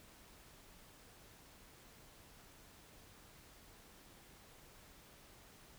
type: silence
effects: pink hiss -61 dBFS RMS until 5.78 s